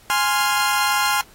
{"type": "chord", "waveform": "sawtooth", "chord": "F minor", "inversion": "first", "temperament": "equal", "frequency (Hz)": [830.6, 1046.5, 1396.9], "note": ["Ab5", "C6", "F6"], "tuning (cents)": [0, 0, 0], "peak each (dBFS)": -18, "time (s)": [0.1, 1.21], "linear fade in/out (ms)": 0, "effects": ["pink hiss -50 dBFS RMS until 1.34 s", "AAC 48 kbps"]}